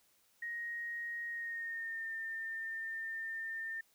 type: tone with pitch glide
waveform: sine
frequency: 1876 to 1804.8 Hz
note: A#6 to A6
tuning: +11 to +44 cents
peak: -38 dBFS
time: 0.42-3.81 s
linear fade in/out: 5 ms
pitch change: -67 cents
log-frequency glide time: 1.27-2.12 s
effects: white hiss -71 dBFS RMS until 3.94 s